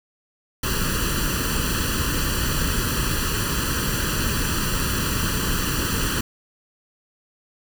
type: noise with comb filter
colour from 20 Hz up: pink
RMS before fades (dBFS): -23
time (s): 0.63-6.21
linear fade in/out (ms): 5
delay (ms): 0.68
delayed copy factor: +0.85
effects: none